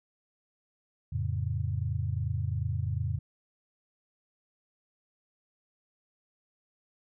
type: chord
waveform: sine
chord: F augmented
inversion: none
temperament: equal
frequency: 87.31 / 110 / 138.59 Hz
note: F2 / A2 / C#3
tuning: 0 / 0 / 0 cents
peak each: -32 / -32 / -34 dBFS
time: 1.12-3.19 s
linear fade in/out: 10 ms
effects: none